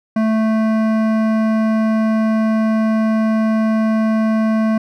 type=tone with hard clipping; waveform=sine; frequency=220 Hz; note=A3; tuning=in tune; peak=-15 dBFS; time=0.16-4.78 s; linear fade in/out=5 ms; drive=14 dB; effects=none